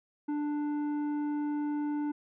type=tone with tanh clipping; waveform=sine; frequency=295 Hz; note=D4; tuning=8 cents sharp; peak=-31 dBFS; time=0.28-2.12 s; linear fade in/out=10 ms; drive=9 dB; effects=none